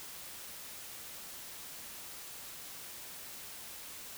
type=silence; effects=white hiss -47 dBFS RMS until 4.17 s